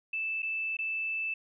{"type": "tone with dropouts", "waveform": "sine", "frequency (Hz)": 2637, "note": "E7", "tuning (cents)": 0, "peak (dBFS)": -30, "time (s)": [0.13, 1.34], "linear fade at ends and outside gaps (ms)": 5, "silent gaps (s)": [[0.422, 0.428], [0.769, 0.788]], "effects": []}